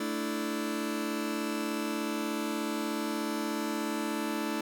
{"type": "chord", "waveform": "sawtooth", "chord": "A suspended fourth", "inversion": "none", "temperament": "just", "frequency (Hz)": [220, 293.3, 330], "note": ["A3", "D4", "E4"], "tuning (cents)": [0, -2, 2], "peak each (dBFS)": [-31, -31, -31], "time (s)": [0, 4.61], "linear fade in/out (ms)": 5, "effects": []}